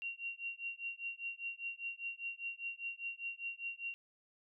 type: tone with tremolo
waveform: sine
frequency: 2754 Hz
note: F7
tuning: 25 cents flat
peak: -36 dBFS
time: 0.02-3.94 s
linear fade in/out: 0 ms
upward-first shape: triangle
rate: 5 Hz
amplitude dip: 100%
effects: none